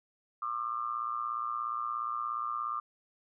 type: tone with amplitude modulation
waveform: sine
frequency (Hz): 1200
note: D6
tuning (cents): +37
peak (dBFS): -28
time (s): 0.42-2.8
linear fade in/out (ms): 5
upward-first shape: sine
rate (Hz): 117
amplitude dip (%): 85
effects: none